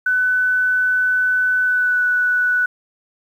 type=tone with pitch glide; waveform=sine; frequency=1500 to 1481.9 Hz; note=F#6 to F#6; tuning=+23 to +2 cents; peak=-14 dBFS; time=0.06-2.66 s; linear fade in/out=5 ms; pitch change=-21 cents; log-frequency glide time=1.64-2.05 s; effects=8-bit